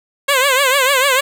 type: tone with vibrato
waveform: 10% pulse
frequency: 537 Hz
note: C5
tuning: 45 cents sharp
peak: -3 dBFS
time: 0.28-1.21 s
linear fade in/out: 10 ms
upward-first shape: triangle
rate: 6.7 Hz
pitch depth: 140 cents each way
effects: none